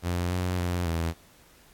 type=tone with pitch steps; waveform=sawtooth; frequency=87.9 / 90.5 / 88.4 / 82.9 Hz; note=F2 / F#2 / F2 / E2; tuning=+12 / -38 / +22 / +10 cents; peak=-22 dBFS; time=0.02-1.14 s; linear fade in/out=50 ms; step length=280 ms; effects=pink hiss -57 dBFS RMS until 1.73 s + AAC 64 kbps